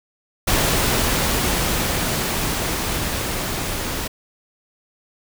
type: noise with level ramp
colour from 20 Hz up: pink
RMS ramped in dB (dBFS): -18 to -26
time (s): 0.47-4.08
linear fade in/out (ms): 10
effects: none